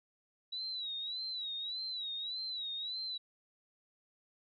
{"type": "tone with vibrato", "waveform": "sine", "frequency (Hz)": 3900, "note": "B7", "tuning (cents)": -23, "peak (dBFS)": -37, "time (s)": [0.52, 3.18], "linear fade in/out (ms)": 10, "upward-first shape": "sine", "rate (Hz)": 1.7, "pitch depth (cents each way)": 98, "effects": []}